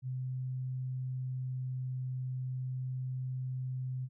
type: tone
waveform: sine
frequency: 128.6 Hz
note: C3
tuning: 30 cents flat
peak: -34 dBFS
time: 0.02-4.09 s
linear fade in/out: 50 ms
effects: none